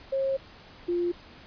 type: tone pair in turn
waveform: sine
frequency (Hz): 539 / 349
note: C#5 / F4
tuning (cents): -49 / -1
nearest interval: minor sixth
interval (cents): 752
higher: first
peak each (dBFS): -24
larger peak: neither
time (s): 0.12-0.37 / 0.88-1.12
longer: first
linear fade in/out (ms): 10
effects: pink hiss -50 dBFS RMS until 1.46 s + resampled to 11025 Hz